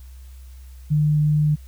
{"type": "tone", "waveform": "sine", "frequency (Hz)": 150.5, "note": "D3", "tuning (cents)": 43, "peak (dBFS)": -15, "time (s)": [0.9, 1.56], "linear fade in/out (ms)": 20, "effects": ["added 64 Hz sine -38 dBFS peak until 1.67 s", "white hiss -56 dBFS RMS until 1.67 s"]}